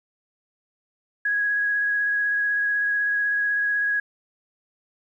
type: tone with vibrato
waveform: sine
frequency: 1661.2 Hz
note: G#6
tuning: in tune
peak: -20 dBFS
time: 1.25-4 s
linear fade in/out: 5 ms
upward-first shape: triangle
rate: 16 Hz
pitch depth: 15 cents each way
effects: 10-bit